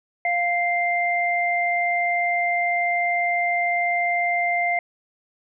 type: tone pair together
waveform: sine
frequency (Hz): 698.5 / 2093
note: F5 / C7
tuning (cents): 0 / 0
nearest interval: octave + perfect fifth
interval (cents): 1900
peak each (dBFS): -22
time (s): 0.25-4.79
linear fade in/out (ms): 2
effects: none